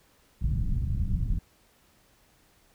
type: low-pass noise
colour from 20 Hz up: pink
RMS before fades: -27 dBFS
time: 0.41-1.39 s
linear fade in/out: 5 ms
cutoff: 160 Hz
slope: 24 dB/octave
effects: pink hiss -63 dBFS RMS until 2.74 s